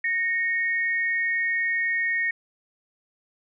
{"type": "tone pair together", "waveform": "sine", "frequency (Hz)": [1856, 2206], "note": ["A#6", "C#7"], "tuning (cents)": [-8, -9], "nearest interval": "minor third", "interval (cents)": 299, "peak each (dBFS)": [-23, -28], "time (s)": [0.04, 2.31], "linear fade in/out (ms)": 5, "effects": []}